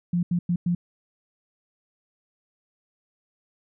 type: tone bursts at uneven times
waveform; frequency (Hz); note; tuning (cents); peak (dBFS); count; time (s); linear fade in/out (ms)
sine; 174.61; F3; 0; -20; 4; 0.13-0.23 / 0.31-0.39 / 0.49-0.56 / 0.66-0.75; 5
effects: none